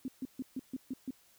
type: tone bursts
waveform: sine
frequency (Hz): 260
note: C4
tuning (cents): -11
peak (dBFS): -34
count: 7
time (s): 0.05-1.107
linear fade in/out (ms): 2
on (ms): 31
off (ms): 140
effects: white hiss -65 dBFS RMS until 1.38 s